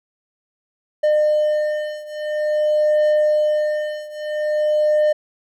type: beating tone pair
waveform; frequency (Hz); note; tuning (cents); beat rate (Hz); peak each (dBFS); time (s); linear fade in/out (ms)
triangle; 605 / 605.49; D#5 / D#5; -49 / -47; 0.49; -16 / -18; 1.03-5.13; 10
effects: none